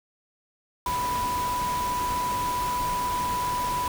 sine tone in noise, 987.8 Hz, B5, in tune, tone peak -25 dBFS, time 0.86-3.88 s, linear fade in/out 2 ms, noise pink, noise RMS -34 dBFS, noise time 0.86-3.88 s, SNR +6 dB, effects none

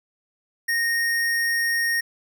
square tone, 1856 Hz, A#6, 8 cents flat, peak -21 dBFS, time 0.68-2.01 s, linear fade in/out 10 ms, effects none

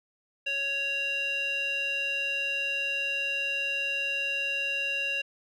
square tone with band-pass filter, 555 Hz, C#5, 2 cents sharp, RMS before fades -30 dBFS, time 0.46-5.22 s, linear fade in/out 10 ms, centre 2600 Hz, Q 7.9, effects none

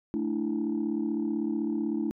sine chord, A suspended fourth, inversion none, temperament equal, 220 / 293.7 / 329.6 Hz, A3 / D4 / E4, 0 / 0 / 0 cents, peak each -30 dBFS, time 0.14-2.11 s, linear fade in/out 0 ms, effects tanh soft clip ceiling -21 dBFS

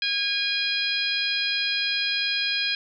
harmonic tone with a mistuned harmonic, 817 Hz, G#5, 29 cents flat, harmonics 2 / 3 / 4 / 5 / 6, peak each -31 / -28 / -28 / -29 / -31 dBFS, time 0.02-2.75 s, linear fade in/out 2 ms, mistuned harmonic 6, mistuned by +24 cents, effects none

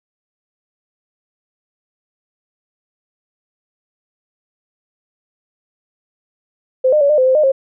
sine tone with pitch steps, 517 / 606 / 566 / 603 / 515 / 520 / 610 / 537 Hz, C5 / D#5 / C#5 / D5 / C5 / C5 / D#5 / C5, -21 / -46 / +36 / +46 / -28 / -11 / -34 / +45 cents, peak -9 dBFS, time 6.84-7.52 s, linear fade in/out 10 ms, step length 85 ms, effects none

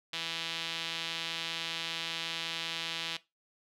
sawtooth tone with band-pass filter, 165.2 Hz, E3, 4 cents sharp, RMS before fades -37 dBFS, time 0.13-3.17 s, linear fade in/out 5 ms, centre 3400 Hz, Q 2.5, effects noise-tail reverb RT60 0.2 s tail -17 dB re dry

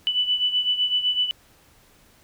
sine beating tone pair, 2978 / 2985.9 Hz, F#7 / F#7, +11 / +15 cents, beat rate 7.9 Hz, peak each -21 / -26 dBFS, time 0.07-1.31 s, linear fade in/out 0 ms, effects pink hiss -56 dBFS RMS until 2.23 s

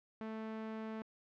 sawtooth tone, 220 Hz, A3, in tune, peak -37 dBFS, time 0.21-1.02 s, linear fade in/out 0 ms, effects low-pass 2000 Hz 12 dB/octave

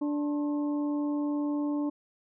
harmonic tone with a mistuned harmonic, 292.7 Hz, D4, 6 cents flat, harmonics 1 / 2 / 3 / 4, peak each -27 / -40 / -44 / -46 dBFS, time 0.01-1.9 s, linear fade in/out 10 ms, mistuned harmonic 4, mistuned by -150 cents, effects none

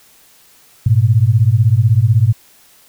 sine beating tone pair, 103.8 / 119.8 Hz, G#2 / A#2, 0 / +48 cents, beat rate 16 Hz, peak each -11 dBFS, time 0.86-2.33 s, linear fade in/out 5 ms, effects white hiss -48 dBFS RMS until 2.88 s

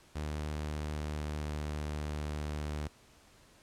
sawtooth tone with pitch glide, 75.6 to 74.99 Hz, D#2 to D2, -49 to +37 cents, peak -31 dBFS, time 0.15-2.88 s, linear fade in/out 10 ms, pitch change -14 cents, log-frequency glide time 0.75-1.86 s, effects pink hiss -61 dBFS RMS until 3.62 s + low-pass 10000 Hz 12 dB/octave

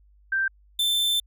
sine / 45% pulse tone pair in turn, 1568 / 3545 Hz, G6 / A7, 0 / +12 cents, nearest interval octave + major second, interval 1412 cents, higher second, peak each -21 / -21 dBFS, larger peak neither, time 0.32-0.48 / 0.79-1.2 s, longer second, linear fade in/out 5 ms, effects added 50 Hz sine -54 dBFS peak until 1.26 s

